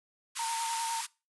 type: band-pass noise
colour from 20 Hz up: white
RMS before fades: -38 dBFS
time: 0.35-1.07 s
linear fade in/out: 20 ms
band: 960 to 11000 Hz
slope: 96 dB/octave
type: tone with vibrato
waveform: sine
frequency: 916 Hz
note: A#5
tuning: 31 cents flat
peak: -32 dBFS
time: 0.39-1.01 s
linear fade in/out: 5 ms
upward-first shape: square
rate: 9.9 Hz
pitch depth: 17 cents each way
effects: noise-tail reverb RT60 0.3 s tail -23 dB re dry